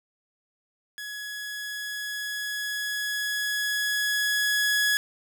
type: tone with level ramp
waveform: sawtooth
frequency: 1682 Hz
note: G#6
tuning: 22 cents sharp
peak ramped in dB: -31 to -17 dBFS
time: 0.98-4.97 s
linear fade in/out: 0 ms
effects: none